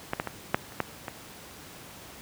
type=clicks; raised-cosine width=0.5 ms; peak=-12 / -12 / -16 / -6 / -29 / -10 / -18 dBFS; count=7; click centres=0.134 / 0.199 / 0.273 / 0.545 / 0.722 / 0.803 / 1.082 s; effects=pink hiss -46 dBFS RMS until 2.21 s + high-pass 80 Hz 12 dB/octave